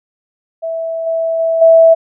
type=tone with level steps; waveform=sine; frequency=656 Hz; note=E5; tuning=9 cents flat; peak=-17 / -13 / -11 / -3 dBFS; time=0.62-1.95 s; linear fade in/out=20 ms; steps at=1.06 / 1.39 / 1.61 s; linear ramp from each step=10 ms; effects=none